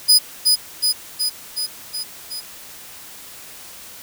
sawtooth tone with echo, 4978 Hz, D#8, in tune, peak -6 dBFS, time 0.08-0.19 s, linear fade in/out 20 ms, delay 370 ms, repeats 6, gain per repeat -3 dB, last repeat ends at 2.41 s, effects white hiss -39 dBFS RMS until 4.02 s

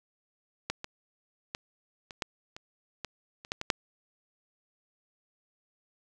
clicks, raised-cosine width 0.2 ms, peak -13 / -20 / -17 / -25 / -13 / -25 / -18 / -28 / -14 / -17 / -6 dBFS, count 11, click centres 0.7 / 0.844 / 1.549 / 2.108 / 2.222 / 2.565 / 3.047 / 3.449 / 3.519 / 3.614 / 3.702 s, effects none

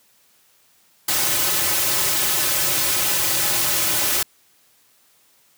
white noise with comb filter, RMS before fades -20 dBFS, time 1.08-4.23 s, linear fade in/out 5 ms, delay 4.3 ms, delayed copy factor -0.95, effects white hiss -58 dBFS RMS until 5.57 s + high-pass 80 Hz 12 dB/octave

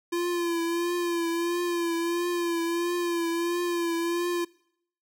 square tone with vibrato, 342.6 Hz, F4, 33 cents flat, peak -26 dBFS, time 0.12-4.45 s, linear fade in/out 10 ms, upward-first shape triangle, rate 1.5 Hz, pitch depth 47 cents each way, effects noise-tail reverb RT60 0.7 s tail -23 dB re dry

